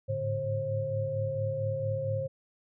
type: tone cluster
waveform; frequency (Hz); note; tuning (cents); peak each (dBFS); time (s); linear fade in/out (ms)
sine; 103.9 / 108.3 / 144.2 / 534; G#2 / A2 / D3 / C5; +1 / -27 / -31 / +35; -37 / -34 / -38 / -31; 0.08-2.28; 20
effects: none